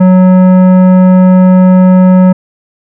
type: tone with tanh clipping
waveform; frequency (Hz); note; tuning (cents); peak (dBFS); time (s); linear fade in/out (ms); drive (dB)
sine; 184.6; F#3; -4; -3; 0-2.33; 10; 13
effects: none